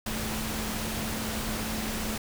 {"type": "tone in noise", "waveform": "sine", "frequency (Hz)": 218.4, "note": "A3", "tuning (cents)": -13, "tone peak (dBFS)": -35, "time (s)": [0.06, 2.18], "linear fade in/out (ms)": 5, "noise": "pink", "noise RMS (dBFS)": -33, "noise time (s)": [0.06, 2.18], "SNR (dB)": -5, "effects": []}